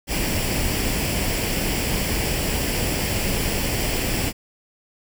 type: noise with comb filter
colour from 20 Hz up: pink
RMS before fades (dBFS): -23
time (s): 0.07-4.33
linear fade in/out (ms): 50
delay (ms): 0.39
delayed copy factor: +0.55
effects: none